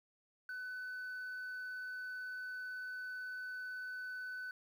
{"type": "tone", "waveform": "sine", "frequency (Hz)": 1503, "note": "F#6", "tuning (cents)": 27, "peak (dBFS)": -39, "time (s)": [0.49, 4.51], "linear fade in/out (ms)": 2, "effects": ["tanh soft clip ceiling -40 dBFS", "11-bit"]}